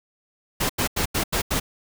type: noise bursts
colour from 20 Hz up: pink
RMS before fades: -23 dBFS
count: 6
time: 0.6-1.6 s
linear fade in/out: 10 ms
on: 95 ms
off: 86 ms
effects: none